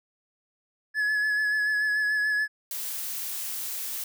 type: tone with vibrato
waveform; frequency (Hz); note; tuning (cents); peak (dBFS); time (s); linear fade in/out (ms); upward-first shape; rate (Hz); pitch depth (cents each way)
triangle; 1703; G#6; +43; -21; 0.94-2.48; 50; sine; 6.9; 25
type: noise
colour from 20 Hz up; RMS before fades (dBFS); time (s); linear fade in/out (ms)
blue; -33; 2.71-4.04; 2
effects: none